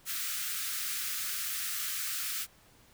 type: high-pass noise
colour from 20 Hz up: white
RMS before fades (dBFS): -35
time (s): 0.05-2.47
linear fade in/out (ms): 50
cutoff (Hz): 1200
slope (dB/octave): 96
effects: pink hiss -61 dBFS RMS until 2.93 s